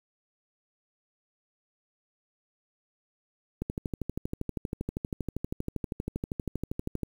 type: click train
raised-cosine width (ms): 3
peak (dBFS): -18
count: 44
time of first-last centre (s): 3.62-7.033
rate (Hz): 12.6
effects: 8-bit